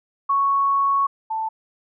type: tone pair in turn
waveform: sine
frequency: 1108.7 / 883.5 Hz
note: C#6 / A5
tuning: 0 / +7 cents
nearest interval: major third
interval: 393 cents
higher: first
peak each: -16 / -22 dBFS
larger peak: first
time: 0.29-1.07 / 1.3-1.49 s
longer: first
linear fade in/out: 10 ms
effects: none